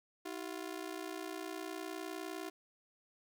sawtooth ring-modulated tone, 349.2 Hz, F4, in tune, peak -34 dBFS, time 0.25-2.5 s, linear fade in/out 10 ms, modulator 29.9 Hz, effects none

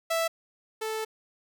sawtooth tone pair in turn, 659.3 / 438.6 Hz, E5 / A4, 0 / -6 cents, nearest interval perfect fifth, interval 706 cents, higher first, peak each -21 / -26 dBFS, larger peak first, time 0.1-0.28 / 0.81-1.05 s, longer second, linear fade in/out 10 ms, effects none

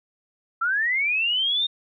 sine linear sweep, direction up, 1318.5 to 3694 Hz, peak -20 dBFS, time 0.61-1.67 s, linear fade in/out 10 ms, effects none

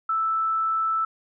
sine tone, 1318.5 Hz, E6, in tune, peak -21 dBFS, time 0.09-1.05 s, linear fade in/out 5 ms, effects none

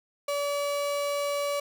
35% pulse tone, 573 Hz, D5, 43 cents flat, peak -25 dBFS, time 0.28-1.6 s, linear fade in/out 5 ms, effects none

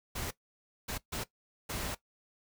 pink noise bursts at uneven times, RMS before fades -37 dBFS, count 4, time 0.15-0.31 / 0.88-0.98 / 1.12-1.24 / 1.69-1.95 s, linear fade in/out 10 ms, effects noise-tail reverb RT60 0.1 s tail -17 dB re dry

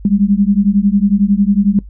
sine beating tone pair, 196 / 207 Hz, G3 / G#3, 0 / -5 cents, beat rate 11 Hz, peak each -12 dBFS, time 0.05-1.79 s, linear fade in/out 2 ms, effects noise-tail reverb RT60 0.1 s tail -20 dB re dry + added 50 Hz sine -30 dBFS peak until 1.89 s

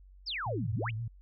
sine exponential two-way sweep, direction down then up, 5580 to 81.1 to 3301 Hz, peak -33 dBFS, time 0.26-0.91 s, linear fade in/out 20 ms, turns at 0.73 s
sine tone with vibrato, 112.8 Hz, A2, 44 cents sharp, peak -33 dBFS, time 0.46-1.08 s, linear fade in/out 5 ms, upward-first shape sine, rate 7.6 Hz, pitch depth 77 cents each way
effects added 47 Hz sine -52 dBFS peak until 1.21 s

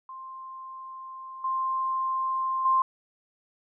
sine tone with level steps, 1051 Hz, C6, 7 cents sharp, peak -38 / -25 / -19 dBFS, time 0.09-2.82 s, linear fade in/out 2 ms, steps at 1.44 / 2.65 s, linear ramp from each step 5 ms, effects none

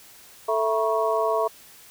harmonic tone with a mistuned harmonic, 220.8 Hz, A3, 6 cents sharp, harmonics 2 / 3 / 4 / 5, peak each -25 / -24 / -28 / -27 dBFS, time 0.48-1.48 s, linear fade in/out 10 ms, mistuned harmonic 4, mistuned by +140 cents, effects white hiss -49 dBFS RMS until 1.9 s

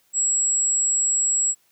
sine tone, 7720 Hz, B8, 40 cents flat, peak -18 dBFS, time 0.13-1.55 s, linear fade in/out 50 ms, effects white hiss -63 dBFS RMS until 1.71 s + high-pass 80 Hz 12 dB/octave

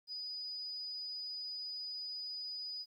sine tone, 4957 Hz, D#8, 7 cents flat, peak -40 dBFS, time 0.07-2.86 s, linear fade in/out 50 ms, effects 12-bit

